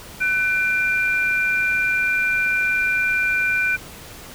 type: tone pair together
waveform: sine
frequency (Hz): 1500 / 2381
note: F#6 / D7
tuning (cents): +23 / +23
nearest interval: minor sixth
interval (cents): 800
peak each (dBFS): -20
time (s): 0.2-3.77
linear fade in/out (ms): 20
effects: pink hiss -39 dBFS RMS until 4.34 s